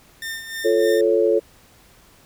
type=tone with tremolo; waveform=sawtooth; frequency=1808 Hz; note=A6; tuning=47 cents sharp; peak=-23 dBFS; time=0.22-1.01 s; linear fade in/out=2 ms; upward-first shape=sine; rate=3.3 Hz; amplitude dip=60%
type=chord; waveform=sine; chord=F augmented; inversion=none; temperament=equal; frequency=349.2 / 440 / 554.4 Hz; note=F4 / A4 / C#5; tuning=0 / 0 / 0 cents; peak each=-20 / -17 / -20 dBFS; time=0.64-1.4 s; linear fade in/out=20 ms
effects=pink hiss -52 dBFS RMS until 2.25 s